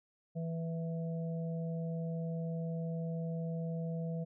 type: harmonic tone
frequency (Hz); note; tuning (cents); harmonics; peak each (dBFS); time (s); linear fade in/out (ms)
164.81; E3; 0; 1 / 3 / 4; -35 / -45 / -47; 0.35-4.25; 20
effects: none